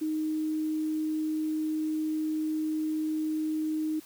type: tone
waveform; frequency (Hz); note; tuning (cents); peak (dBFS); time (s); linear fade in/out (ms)
sine; 311.1; D#4; 0; -27; 0.01-4; 10
effects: white hiss -53 dBFS RMS until 4.05 s